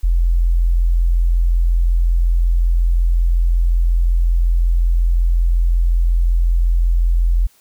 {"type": "tone", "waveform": "sine", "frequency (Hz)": 42.73, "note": "F1", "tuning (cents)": -37, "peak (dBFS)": -11, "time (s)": [0.03, 7.47], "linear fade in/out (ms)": 10, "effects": ["white hiss -54 dBFS RMS until 7.6 s"]}